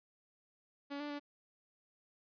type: tone with pitch steps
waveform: sawtooth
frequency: 283.5 / 293.3 / 289.3 Hz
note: C#4 / D4 / D4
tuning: +39 / -2 / -26 cents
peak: -36 dBFS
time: 0.9-1.197 s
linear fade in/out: 20 ms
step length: 99 ms
effects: resampled to 11025 Hz